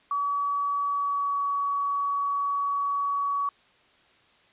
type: tone with pitch glide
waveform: sine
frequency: 1139 to 1130.5 Hz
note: C#6 to C#6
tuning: +47 to +34 cents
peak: -24 dBFS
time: 0.11-3.49 s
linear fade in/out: 2 ms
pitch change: -13 cents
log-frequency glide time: 0.87-1.43 s
effects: white hiss -60 dBFS RMS until 4.52 s + resampled to 8000 Hz